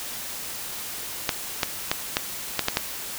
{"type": "clicks", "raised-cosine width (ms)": 0.2, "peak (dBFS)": -3, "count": 7, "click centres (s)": [1.292, 1.632, 1.915, 2.169, 2.593, 2.684, 2.771], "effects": ["white hiss -34 dBFS RMS until 3.18 s"]}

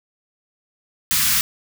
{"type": "band-stop noise", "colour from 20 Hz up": "white", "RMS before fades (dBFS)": -18, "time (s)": [1.11, 1.41], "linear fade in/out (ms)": 0, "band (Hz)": [220, 1200], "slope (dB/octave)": 24, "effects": []}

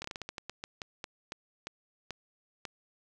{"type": "slowing click train", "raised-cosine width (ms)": 0.2, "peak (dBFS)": -21, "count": 16, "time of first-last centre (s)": [0.02, 2.652], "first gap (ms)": 24, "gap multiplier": 1.25, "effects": []}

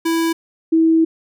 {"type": "tone pair in turn", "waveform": ["square", "sine"], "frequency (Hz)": [329.6, 324.5], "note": ["E4", "E4"], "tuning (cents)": [0, -27], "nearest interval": "unison", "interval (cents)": 27, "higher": "first", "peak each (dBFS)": [-16, -10], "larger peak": "second", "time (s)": [[0.05, 0.33], [0.72, 1.05]], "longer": "second", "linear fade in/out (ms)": 10, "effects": []}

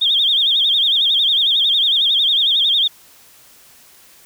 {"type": "tone with vibrato", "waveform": "sine", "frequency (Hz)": 3439, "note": "A7", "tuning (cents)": -40, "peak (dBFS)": -12, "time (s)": [0.01, 2.88], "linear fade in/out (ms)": 10, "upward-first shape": "sine", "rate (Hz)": 11, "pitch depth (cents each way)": 150, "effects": ["white hiss -47 dBFS RMS until 4.25 s"]}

